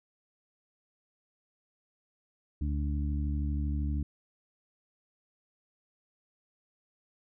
harmonic tone, 72.8 Hz, D2, 15 cents flat, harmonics 1 / 2 / 3 / 4, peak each -29 / -38 / -40 / -40 dBFS, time 2.61-4.03 s, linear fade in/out 5 ms, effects none

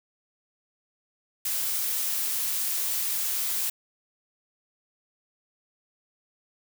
blue noise, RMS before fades -28 dBFS, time 1.45-3.7 s, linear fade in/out 5 ms, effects none

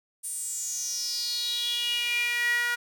sawtooth tone with high-pass filter sweep, 479.5 Hz, A#4, 49 cents sharp, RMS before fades -29 dBFS, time 0.23-2.76 s, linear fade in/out 20 ms, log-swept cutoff 9300 to 1600 Hz, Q 7.3, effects none

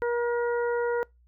harmonic tone, 476.6 Hz, A#4, 38 cents sharp, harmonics 1 / 2 / 3 / 4, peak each -25 / -33 / -34 / -42 dBFS, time 0.02-1.03 s, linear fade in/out 0 ms, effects noise-tail reverb RT60 0.2 s tail -25 dB re dry + added 60 Hz sine -57 dBFS peak until 1.27 s

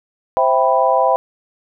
sine chord, C major seventh, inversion none, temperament equal, 523.3 / 659.3 / 784 / 987.8 Hz, C5 / E5 / G5 / B5, 0 / 0 / 0 / 0 cents, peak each -17 dBFS, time 0.37-1.16 s, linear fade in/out 0 ms, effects none

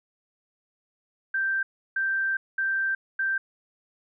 sine tone bursts at uneven times, 1568 Hz, G6, in tune, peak -23 dBFS, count 4, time 1.34-1.63 / 1.96-2.37 / 2.58-2.95 / 3.19-3.38 s, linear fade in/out 5 ms, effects none

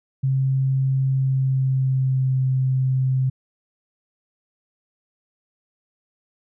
sine tone with pitch glide, 133.5 to 130.83 Hz, C3 to C3, +35 to 0 cents, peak -17 dBFS, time 0.23-3.3 s, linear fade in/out 10 ms, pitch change -35 cents, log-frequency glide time 1.07-2.42 s, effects none

